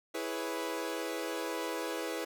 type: chord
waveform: sawtooth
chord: C# minor seventh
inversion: first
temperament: equal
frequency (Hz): 329.6 / 415.3 / 493.9 / 554.4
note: E4 / G#4 / B4 / C#5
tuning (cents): 0 / 0 / 0 / 0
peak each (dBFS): -35 / -37 / -35 / -39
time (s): 0.14-2.25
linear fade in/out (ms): 10
effects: none